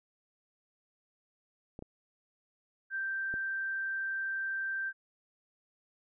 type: clicks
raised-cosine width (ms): 2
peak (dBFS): -30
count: 3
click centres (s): 1.791 / 1.824 / 3.34
type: tone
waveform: sine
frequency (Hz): 1568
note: G6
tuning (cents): 0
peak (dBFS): -32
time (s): 2.9-4.93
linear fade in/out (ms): 50
effects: none